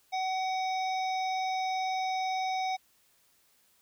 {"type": "harmonic tone", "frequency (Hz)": 753, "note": "F#5", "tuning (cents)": 30, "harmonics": [1, 3, 5, 7, 8], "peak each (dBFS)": [-29, -39, -43, -45, -51], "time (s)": [0.12, 2.77], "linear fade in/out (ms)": 20, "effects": ["white hiss -67 dBFS RMS until 3.81 s"]}